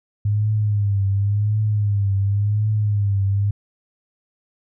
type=tone with vibrato; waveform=sine; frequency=102.6 Hz; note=G#2; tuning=21 cents flat; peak=-16 dBFS; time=0.25-3.51 s; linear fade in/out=5 ms; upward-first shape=triangle; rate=0.92 Hz; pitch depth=87 cents each way; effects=none